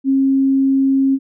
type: tone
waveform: sine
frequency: 270 Hz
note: C#4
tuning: 45 cents flat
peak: -11 dBFS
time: 0.04-1.19 s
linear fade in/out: 50 ms
effects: none